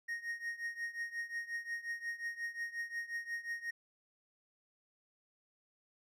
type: tone with tremolo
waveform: triangle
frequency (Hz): 1864.7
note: A#6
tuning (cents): 0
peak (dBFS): -33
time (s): 0.08-3.71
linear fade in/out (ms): 10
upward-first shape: triangle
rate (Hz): 5.6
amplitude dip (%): 90
effects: none